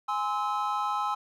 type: chord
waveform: triangle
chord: Ab augmented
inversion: none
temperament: just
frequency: 830.6 / 1038.3 / 1297.8 Hz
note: Ab5 / C6 / E6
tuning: 0 / -14 / -27 cents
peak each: -29 / -30 / -29 dBFS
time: 0.08-1.15 s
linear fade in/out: 10 ms
effects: none